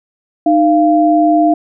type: tone pair together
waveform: sine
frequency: 307.4 / 690 Hz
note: D#4 / F5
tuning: -21 / -21 cents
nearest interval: octave + major second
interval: 1400 cents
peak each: -10 dBFS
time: 0.46-1.54 s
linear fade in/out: 5 ms
effects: none